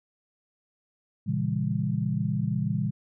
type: chord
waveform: sine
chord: A# diminished seventh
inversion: none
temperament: equal with one note detuned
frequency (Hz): 116.54 / 138.59 / 164.81 / 200.8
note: A#2 / C#3 / E3 / G3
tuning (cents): 0 / 0 / 0 / +42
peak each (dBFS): -30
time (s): 1.26-2.91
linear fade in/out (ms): 20
effects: none